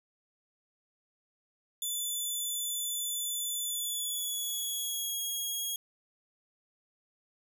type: tone with pitch glide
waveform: 10% pulse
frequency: 3493 to 3297 Hz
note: A7 to G#7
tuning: -13 to -13 cents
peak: -25 dBFS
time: 1.82-5.76 s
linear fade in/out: 2 ms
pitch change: -100 cents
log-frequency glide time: 3.64-5.18 s
effects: none